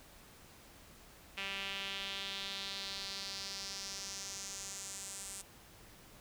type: tone with band-pass filter sweep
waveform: sawtooth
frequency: 196 Hz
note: G3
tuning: in tune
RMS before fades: -43 dBFS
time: 1.37-5.42 s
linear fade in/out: 10 ms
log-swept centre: 2700 to 8500 Hz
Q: 3
effects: pink hiss -58 dBFS RMS until 6.2 s